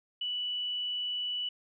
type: tone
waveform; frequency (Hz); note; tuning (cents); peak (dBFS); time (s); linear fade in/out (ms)
sine; 2960; F#7; 0; -31; 0.21-1.49; 5
effects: none